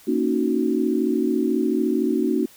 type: chord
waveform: sine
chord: D# minor seventh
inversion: second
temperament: equal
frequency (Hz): 233.1 / 277.2 / 311.1 / 370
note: A#3 / C#4 / D#4 / F#4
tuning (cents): 0 / 0 / 0 / 0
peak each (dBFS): -24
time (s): 0.07-2.46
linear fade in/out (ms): 10
effects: white hiss -50 dBFS RMS until 2.56 s